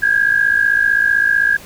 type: tone pair together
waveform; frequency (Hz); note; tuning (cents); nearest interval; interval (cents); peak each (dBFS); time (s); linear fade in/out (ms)
sine; 1605.5 / 1661.2; G6 / G#6; +41 / 0; minor second; 59; -14; 0.02-1.57; 10
effects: pink hiss -38 dBFS RMS until 1.65 s